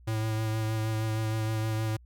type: tone with vibrato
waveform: square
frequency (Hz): 110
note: A2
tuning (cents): 0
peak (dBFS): -28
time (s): 0.07-1.97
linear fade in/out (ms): 10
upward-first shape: sine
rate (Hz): 6.4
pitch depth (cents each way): 18
effects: added 60 Hz sine -51 dBFS peak until 2.05 s